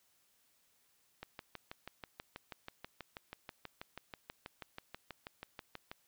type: click train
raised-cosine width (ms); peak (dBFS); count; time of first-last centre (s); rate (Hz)
0.3; -28; 30; 1.23-5.915; 6.19
effects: white hiss -73 dBFS RMS until 6.07 s